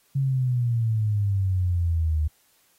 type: exponential sweep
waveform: sine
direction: down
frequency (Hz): 138.59 to 75.3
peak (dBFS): -20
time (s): 0.15-2.28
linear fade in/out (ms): 10
effects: white hiss -63 dBFS RMS until 2.78 s + AAC 48 kbps